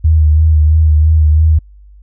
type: tone with vibrato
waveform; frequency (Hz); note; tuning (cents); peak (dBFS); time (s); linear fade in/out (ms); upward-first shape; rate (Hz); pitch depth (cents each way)
sine; 77.78; D#2; 0; -5; 0.04-1.59; 10; sine; 3; 39
effects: added 50 Hz sine -36 dBFS peak until 2.02 s